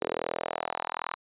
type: tone with high-pass filter sweep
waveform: sawtooth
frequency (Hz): 41.2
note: E1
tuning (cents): 0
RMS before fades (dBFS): -34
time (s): 0.01-1.16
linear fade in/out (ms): 10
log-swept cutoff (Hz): 420 to 1100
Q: 2.9
effects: resampled to 8000 Hz